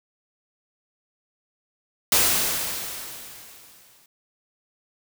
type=noise with exponential decay; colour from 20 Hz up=white; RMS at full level=-17 dBFS; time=2.12-4.06 s; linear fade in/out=2 ms; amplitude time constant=420 ms; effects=none